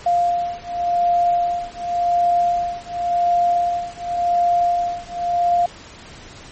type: beating tone pair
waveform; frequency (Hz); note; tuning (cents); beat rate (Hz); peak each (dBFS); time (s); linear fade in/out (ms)
sine; 698.5 / 699.4; F5 / F5; 0 / +2; 0.9; -19; 0.06-5.66; 5
effects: pink hiss -40 dBFS RMS until 6.51 s + MP3 32 kbps